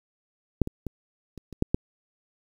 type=clicks; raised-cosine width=3 ms; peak=-6 / -18 / -19 / -27 / -27 / -8 / -8 dBFS; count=7; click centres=0.617 / 0.674 / 0.867 / 1.377 / 1.527 / 1.624 / 1.745 s; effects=8-bit